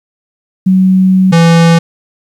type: tone pair in turn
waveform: sine / square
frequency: 187.5 / 167.04 Hz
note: F#3 / E3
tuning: +23 / +23 cents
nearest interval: major second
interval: 200 cents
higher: first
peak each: -4 dBFS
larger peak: neither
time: 0.66-1.32 / 1.32-1.79 s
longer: first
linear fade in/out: 10 ms
effects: low-pass 7000 Hz 12 dB/octave + 7-bit